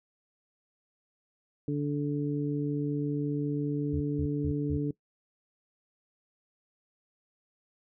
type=harmonic tone; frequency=145.4 Hz; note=D3; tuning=17 cents flat; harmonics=1 / 2 / 3; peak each=-31 / -30 / -36 dBFS; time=1.68-4.91 s; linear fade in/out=2 ms
type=tone bursts; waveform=sine; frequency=82.41 Hz; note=E2; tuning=in tune; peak=-31 dBFS; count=4; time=3.93-4.774 s; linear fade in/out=5 ms; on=76 ms; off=180 ms
effects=noise-tail reverb RT60 0.1 s tail -21 dB re dry